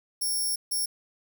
5% pulse tone bursts at uneven times, 5480 Hz, F8, 34 cents flat, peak -20 dBFS, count 2, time 0.21-0.56 / 0.71-0.86 s, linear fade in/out 10 ms, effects 9-bit

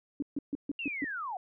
sine tone bursts, 284.4 Hz, C#4, 45 cents sharp, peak -29 dBFS, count 6, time 0.2-1.044 s, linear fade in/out 2 ms, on 24 ms, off 140 ms
sine linear sweep, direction down, 2824 to 698.5 Hz, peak -34 dBFS, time 0.79-1.37 s, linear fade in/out 2 ms
effects none

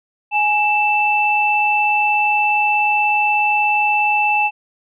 sine tone pair together, 835.3 / 2652 Hz, G#5 / E7, +10 / +10 cents, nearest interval octave + minor sixth, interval 2000 cents, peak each -16 dBFS, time 0.31-4.51 s, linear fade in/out 50 ms, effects none

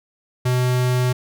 square tone, 125.6 Hz, B2, 30 cents sharp, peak -17 dBFS, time 0.45-1.13 s, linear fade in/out 10 ms, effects none

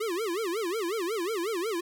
square tone with vibrato, 392 Hz, G4, in tune, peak -29 dBFS, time 0-1.81 s, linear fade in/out 10 ms, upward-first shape sine, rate 5.5 Hz, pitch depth 280 cents each way, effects none

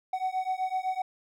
triangle beating tone pair, 746 / 753.9 Hz, F#5 / F#5, +14 / +32 cents, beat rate 7.9 Hz, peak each -29 dBFS, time 0.13-1.02 s, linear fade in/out 5 ms, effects none

